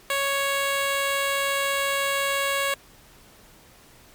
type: tone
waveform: 10% pulse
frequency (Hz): 554.4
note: C#5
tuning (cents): 0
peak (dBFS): -14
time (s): 0.1-2.74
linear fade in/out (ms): 2
effects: pink hiss -52 dBFS RMS until 4.14 s + MP3 96 kbps